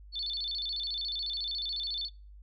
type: tone with vibrato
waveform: sine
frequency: 3951 Hz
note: B7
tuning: in tune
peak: -32 dBFS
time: 0.12-2.1 s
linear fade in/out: 50 ms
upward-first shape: square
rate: 14 Hz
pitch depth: 190 cents each way
effects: noise-tail reverb RT60 0.4 s tail -26 dB re dry + added 50 Hz sine -48 dBFS peak until 2.42 s